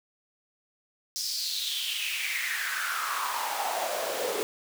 pink noise with high-pass filter sweep, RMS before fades -31 dBFS, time 1.16-4.43 s, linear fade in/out 0 ms, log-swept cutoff 5400 to 420 Hz, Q 5.3, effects none

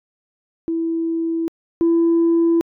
sine tone pair in turn, 329.6 / 334.6 Hz, E4 / E4, 0 / +26 cents, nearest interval unison, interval 26 cents, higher second, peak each -18 / -11 dBFS, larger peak second, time 0.68-1.48 / 1.81-2.61 s, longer neither, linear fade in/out 0 ms, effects tanh soft clip ceiling -10 dBFS

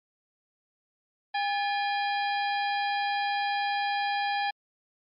harmonic tone with a mistuned harmonic, 809 Hz, G#5, 46 cents flat, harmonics 1 / 2 / 3 / 4 / 5 / 6, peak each -27 / -33 / -37 / -39 / -41 / -43 dBFS, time 1.34-4.51 s, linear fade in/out 10 ms, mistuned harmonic 2, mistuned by +110 cents, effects MP3 48 kbps

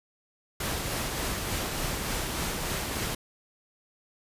pink noise with tremolo, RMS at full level -30 dBFS, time 0.6-3.15 s, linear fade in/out 5 ms, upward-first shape triangle, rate 3.4 Hz, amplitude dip 30%, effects resampled to 32000 Hz

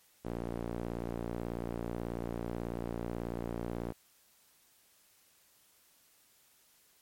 sawtooth tone with band-pass filter, 58.27 Hz, A#1, in tune, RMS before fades -38 dBFS, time 0.24-3.93 s, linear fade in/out 20 ms, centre 390 Hz, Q 0.82, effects white hiss -66 dBFS RMS until 7.01 s + MP3 64 kbps

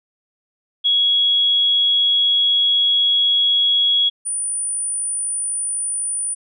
sine tone pair in turn, 3332 / 9424 Hz, G#7 / D9, +5 / +5 cents, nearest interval octave + tritone, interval 1800 cents, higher second, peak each -13 / -20 dBFS, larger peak first, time 0.84-4.1 / 4.25-6.35 s, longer first, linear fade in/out 20 ms, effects none

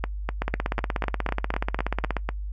two click trains, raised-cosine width 0.5 ms, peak -11 / -10 dBFS, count 10 / 30, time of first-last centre 0.04-2.29 / 0.42-2.167 s, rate 4 / 16.6 Hz, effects noise-tail reverb RT60 0.1 s tail -22 dB re dry + added 50 Hz sine -29 dBFS peak until 2.52 s

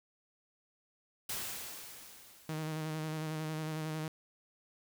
white noise with exponential decay, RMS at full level -37 dBFS, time 1.29-3.32 s, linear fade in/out 5 ms, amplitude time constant 440 ms
sawtooth tone with vibrato, 156.4 Hz, D#3, 9 cents sharp, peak -32 dBFS, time 2.49-4.08 s, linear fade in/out 2 ms, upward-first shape square, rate 11 Hz, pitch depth 21 cents each way
effects none

